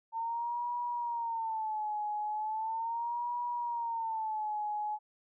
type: tone with vibrato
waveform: sine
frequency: 900 Hz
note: A5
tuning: 39 cents sharp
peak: -32 dBFS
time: 0.12-4.99 s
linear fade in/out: 50 ms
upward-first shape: sine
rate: 0.38 Hz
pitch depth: 120 cents each way
effects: none